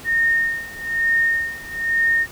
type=tone with tremolo; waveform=sine; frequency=1837 Hz; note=A#6; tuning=26 cents flat; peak=-14 dBFS; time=0.04-2.27 s; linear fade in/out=50 ms; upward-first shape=sine; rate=1.1 Hz; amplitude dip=90%; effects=pink hiss -40 dBFS RMS until 2.31 s